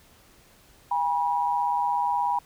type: tone pair together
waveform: sine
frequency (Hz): 812 / 968.6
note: G#5 / B5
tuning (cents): -39 / -34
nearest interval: minor third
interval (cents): 305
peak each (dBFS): -26 / -24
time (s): 0.91-2.39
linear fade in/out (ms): 5
effects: pink hiss -56 dBFS RMS until 2.45 s